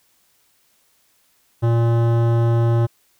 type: tone with hard clipping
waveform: sine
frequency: 116.54 Hz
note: A#2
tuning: in tune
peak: -16 dBFS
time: 1.62-2.87 s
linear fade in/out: 20 ms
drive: 16 dB
effects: white hiss -61 dBFS RMS until 3.19 s